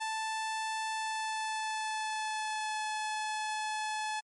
sawtooth tone with pitch glide, 880 to 859.9 Hz, A5 to A5, 0 to -40 cents, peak -29 dBFS, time 0-4.21 s, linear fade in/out 20 ms, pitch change -40 cents, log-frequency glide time 0.91-2.83 s, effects MP3 48 kbps

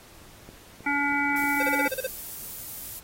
click train, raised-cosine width 2 ms, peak -31 dBFS, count 4, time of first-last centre 0.49-1.439 s, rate 3.16 Hz
harmonic tone, 285.1 Hz, C#4, 49 cents sharp, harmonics 1 / 3 / 5 / 7 / 8, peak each -29 / -29 / -29 / -29 / -29 dBFS, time 0.86-1.88 s, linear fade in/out 5 ms
violet noise, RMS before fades -36 dBFS, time 1.36-2.99 s, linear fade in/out 0 ms
square tone bursts, 523 Hz, C5, 1 cent flat, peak -27 dBFS, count 8, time 1.6-2.069 s, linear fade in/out 5 ms, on 28 ms, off 35 ms
effects pink hiss -51 dBFS RMS until 3.03 s + AAC 48 kbps

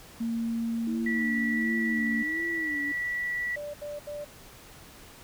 sine tone with pitch glide, 230 to 227.6 Hz, A#3 to A#3, -23 to -41 cents, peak -27 dBFS, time 0.2-2.23 s, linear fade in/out 10 ms, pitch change -18 cents, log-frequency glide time 1.54-1.66 s
sine tone with vibrato, 310.6 Hz, D#4, 3 cents flat, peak -34 dBFS, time 0.87-2.92 s, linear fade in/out 5 ms, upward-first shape sine, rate 1.4 Hz, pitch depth 140 cents each way
sine tone, 1951 Hz, B6, 22 cents flat, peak -28 dBFS, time 1.06-3.56 s, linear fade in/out 5 ms
sine tone bursts, 587.3 Hz, D5, in tune, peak -34 dBFS, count 3, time 3.56-4.248 s, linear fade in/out 10 ms, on 180 ms, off 74 ms
effects pink hiss -50 dBFS RMS until 5.23 s

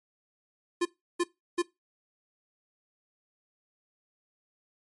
square tone bursts, 349.2 Hz, F4, in tune, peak -24 dBFS, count 3, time 0.81-1.622 s, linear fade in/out 10 ms, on 44 ms, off 340 ms, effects noise-tail reverb RT60 0.2 s tail -20 dB re dry + MP3 48 kbps

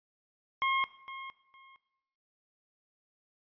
25% pulse tone with echo, 1074 Hz, C6, 45 cents sharp, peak -23 dBFS, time 0.62-0.84 s, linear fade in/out 0 ms, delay 460 ms, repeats 2, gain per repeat -14 dB, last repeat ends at 1.76 s, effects noise-tail reverb RT60 0.9 s tail -17 dB re dry + resampled to 11025 Hz

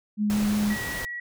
sine tone with vibrato, 208.9 Hz, G#3, 10 cents sharp, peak -21 dBFS, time 0.17-0.77 s, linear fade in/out 50 ms, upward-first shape sine, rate 5.6 Hz, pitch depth 10 cents each way
pink noise, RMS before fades -34 dBFS, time 0.3-1.05 s, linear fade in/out 0 ms
sine tone, 1926 Hz, B6, 44 cents flat, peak -31 dBFS, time 0.7-1.2 s, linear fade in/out 5 ms
effects none

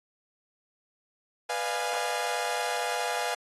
sawtooth chord, B diminished seventh, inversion none, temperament equal with one note detuned, 493.9 / 602.8 / 698.5 / 830.6 Hz, B4 / D5 / F5 / Ab5, 0 / +45 / 0 / 0 cents, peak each -31 / -34 / -29 / -29 dBFS, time 1.49-3.35 s, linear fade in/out 10 ms, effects AAC 32 kbps

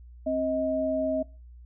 sine tone pair together, 264.7 / 630.6 Hz, C4 / D#5, +20 / +23 cents, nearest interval octave + minor third, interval 1503 cents, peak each -29 / -26 dBFS, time 0.26-1.23 s, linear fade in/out 10 ms, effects noise-tail reverb RT60 0.3 s tail -20 dB re dry + added 60 Hz sine -45 dBFS peak until 1.65 s

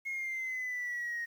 sine exponential sweep, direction down, 2164 to 1864.7 Hz, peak -32 dBFS, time 0.05-1.26 s, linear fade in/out 20 ms, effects tanh soft clip ceiling -32 dBFS + 10-bit

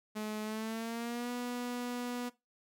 sawtooth tone with pitch glide, 214 to 244.4 Hz, A3 to B3, -48 to -18 cents, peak -32 dBFS, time 0.15-2.3 s, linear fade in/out 20 ms, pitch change +230 cents, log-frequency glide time 0.43-1.31 s, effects noise-tail reverb RT60 0.2 s tail -17 dB re dry

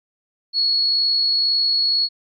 sine tone with amplitude modulation, 4355 Hz, C#8, 31 cents flat, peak -14 dBFS, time 0.53-2.09 s, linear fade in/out 50 ms, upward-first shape sine, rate 62 Hz, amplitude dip 25%, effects MP3 48 kbps

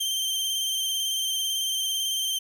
sawtooth tone with vibrato, 3136 Hz, G7, in tune, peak -22 dBFS, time 0-2.39 s, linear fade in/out 10 ms, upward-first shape square, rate 18 Hz, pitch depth 24 cents each way, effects none

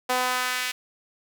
sawtooth tone with high-pass filter sweep, 251.9 Hz, B3, 34 cents sharp, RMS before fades -26 dBFS, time 0.09-0.72 s, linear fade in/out 10 ms, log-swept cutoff 650 to 2300 Hz, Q 1.3, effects 8-bit

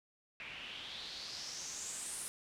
white noise with low-pass filter sweep, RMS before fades -45 dBFS, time 0.4-2.28 s, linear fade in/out 0 ms, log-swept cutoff 2400 to 10000 Hz, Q 4.5, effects none

